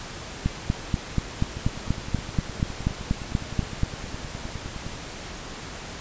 two click trains, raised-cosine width 5 ms, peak -22 / -9 dBFS, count 33 / 15, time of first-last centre 1.57-4.866 / 0.46-3.833 s, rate 9.71 / 4.15 Hz, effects pink hiss -37 dBFS RMS until 6 s + resampled to 16000 Hz

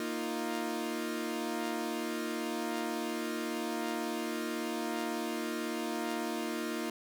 sawtooth chord, Bb suspended fourth, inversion none, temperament equal, 233.1 / 311.1 / 349.2 Hz, Bb3 / Eb4 / F4, 0 / 0 / 0 cents, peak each -34 dBFS, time 0-6.9 s, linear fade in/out 2 ms, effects none

